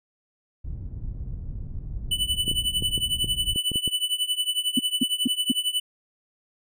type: low-pass noise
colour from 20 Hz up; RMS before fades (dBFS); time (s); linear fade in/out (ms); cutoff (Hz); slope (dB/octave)
pink; -33; 0.64-3.54; 10; 110; 12
type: tone with tremolo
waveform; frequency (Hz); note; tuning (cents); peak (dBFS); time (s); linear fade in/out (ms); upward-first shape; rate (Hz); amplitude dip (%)
square; 2982; F#7; +13; -20; 2.11-5.8; 5; triangle; 11; 95
type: clicks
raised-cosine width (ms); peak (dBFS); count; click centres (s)
3; -18; 9; 2.48 / 2.514 / 2.824 / 2.978 / 3.244 / 3.56 / 3.717 / 3.758 / 3.877
type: tone bursts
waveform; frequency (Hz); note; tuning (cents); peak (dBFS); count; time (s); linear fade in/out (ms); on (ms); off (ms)
sine; 250.4; B3; +24; -17; 4; 4.77-5.518; 5; 22; 220
effects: none